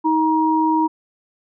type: tone pair together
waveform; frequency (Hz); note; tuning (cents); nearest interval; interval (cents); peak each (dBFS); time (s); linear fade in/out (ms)
sine; 316.2 / 947.5; D#4 / A#5; +28 / +28; octave + perfect fifth; 1900; -17; 0.04-0.88; 20
effects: none